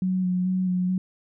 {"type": "tone with vibrato", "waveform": "sine", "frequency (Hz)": 183.6, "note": "F#3", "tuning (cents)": -13, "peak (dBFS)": -21, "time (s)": [0.02, 0.98], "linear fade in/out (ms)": 2, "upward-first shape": "square", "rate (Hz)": 2.3, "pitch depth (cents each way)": 18, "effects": []}